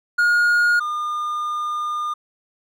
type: tone pair in turn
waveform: triangle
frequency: 1432 / 1211.1 Hz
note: F6 / D#6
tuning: +43 / -47 cents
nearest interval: minor third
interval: 290 cents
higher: first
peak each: -12 / -20 dBFS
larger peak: first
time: 0.18-0.8 / 0.8-2.14 s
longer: second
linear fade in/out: 10 ms
effects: none